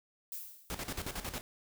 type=noise with exponential decay; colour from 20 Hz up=violet; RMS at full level=-39 dBFS; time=0.32-0.92 s; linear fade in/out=1 ms; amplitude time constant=130 ms
type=noise with tremolo; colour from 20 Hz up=pink; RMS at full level=-38 dBFS; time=0.7-1.41 s; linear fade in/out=0 ms; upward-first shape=square; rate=11 Hz; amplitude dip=70%
effects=none